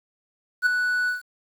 triangle tone with ADSR envelope, 1480 Hz, F#6, in tune, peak -12 dBFS, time 0.62-1.22 s, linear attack 44 ms, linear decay 5 ms, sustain -7 dB, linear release 140 ms, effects 8-bit

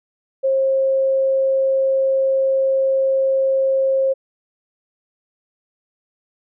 sine tone, 535 Hz, C5, 38 cents sharp, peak -14 dBFS, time 0.43-4.14 s, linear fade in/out 20 ms, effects none

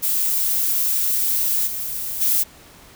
violet noise with level steps, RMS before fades -20 / -27 / -18 dBFS, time 0.02-2.44 s, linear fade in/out 20 ms, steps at 1.66 / 2.2 s, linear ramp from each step 20 ms, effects pink hiss -46 dBFS RMS until 2.95 s

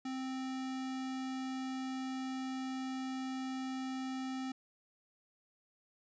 square tone, 261.6 Hz, C4, in tune, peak -38 dBFS, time 0.05-4.52 s, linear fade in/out 5 ms, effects resampled to 16000 Hz

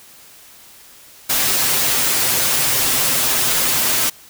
white noise with comb filter, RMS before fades -17 dBFS, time 1.29-4.1 s, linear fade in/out 10 ms, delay 7.7 ms, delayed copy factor +0.75, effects white hiss -44 dBFS RMS until 4.29 s

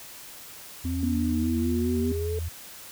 sine tone, 83 Hz, E2, 12 cents sharp, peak -28 dBFS, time 0.84-2.49 s, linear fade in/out 10 ms
sine exponential sweep, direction up, 256.2 to 440 Hz, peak -29 dBFS, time 0.85-2.39 s, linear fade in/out 2 ms
sine tone with vibrato, 241.8 Hz, B3, 36 cents flat, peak -25 dBFS, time 1.03-2.12 s, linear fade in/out 2 ms, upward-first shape sine, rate 4.9 Hz, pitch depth 40 cents each way
effects white hiss -44 dBFS RMS until 2.91 s

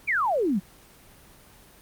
sine exponential sweep, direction down, 2474 to 174 Hz, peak -21 dBFS, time 0.07-0.6 s, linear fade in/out 20 ms, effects pink hiss -52 dBFS RMS until 1.81 s + Opus 24 kbps

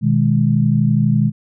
sine chord, G# minor, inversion first, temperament equal, 123.47 / 155.56 / 207.7 Hz, B2 / D#3 / G#3, 0 / 0 / 0 cents, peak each -16 dBFS, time 0.01-1.32 s, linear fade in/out 50 ms, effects none

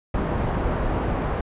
pink low-pass noise, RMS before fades -24 dBFS, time 0.14-1.41 s, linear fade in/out 5 ms, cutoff 1100 Hz, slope 12 dB/octave, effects resampled to 8000 Hz

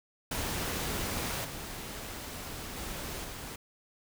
pink noise with level steps, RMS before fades -34 / -41 / -39 / -42 dBFS, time 0.31-3.56 s, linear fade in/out 5 ms, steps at 1.44 / 2.76 / 3.24 s, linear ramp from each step 10 ms, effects none

